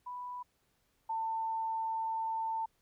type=tone pair in turn; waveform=sine; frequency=987.8 / 895.2 Hz; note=B5 / A5; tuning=0 / +30 cents; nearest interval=major second; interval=170 cents; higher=first; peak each=-39 / -32 dBFS; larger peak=second; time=0.06-0.43 / 1.09-2.66 s; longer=second; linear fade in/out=10 ms; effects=pink hiss -75 dBFS RMS until 2.81 s